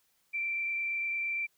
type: tone with frequency modulation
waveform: sine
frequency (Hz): 2349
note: D7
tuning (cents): 0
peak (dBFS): -30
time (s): 0.33-1.47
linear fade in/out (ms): 20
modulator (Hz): 28.7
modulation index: 0.87
effects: white hiss -72 dBFS RMS until 1.57 s